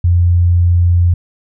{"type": "tone", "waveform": "sine", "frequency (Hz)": 87.31, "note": "F2", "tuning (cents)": 0, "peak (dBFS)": -7, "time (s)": [0.04, 1.14], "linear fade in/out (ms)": 5, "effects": []}